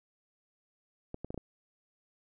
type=clicks; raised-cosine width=2 ms; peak=-25 dBFS; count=5; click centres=1.144 / 1.246 / 1.305 / 1.344 / 1.377 s; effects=none